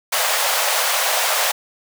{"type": "high-pass noise", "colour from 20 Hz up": "pink", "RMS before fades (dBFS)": -19, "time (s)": [0.12, 1.52], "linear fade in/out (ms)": 10, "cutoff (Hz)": 540, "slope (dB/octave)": 48, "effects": []}